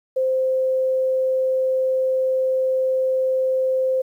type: tone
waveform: sine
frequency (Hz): 521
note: C5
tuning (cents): -7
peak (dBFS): -17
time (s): 0.16-4.02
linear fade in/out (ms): 10
effects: 9-bit